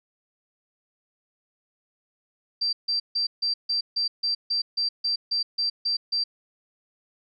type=tone bursts; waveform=sine; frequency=4699 Hz; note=D8; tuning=in tune; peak=-22 dBFS; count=14; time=2.61-6.24 s; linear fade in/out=10 ms; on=120 ms; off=150 ms; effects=none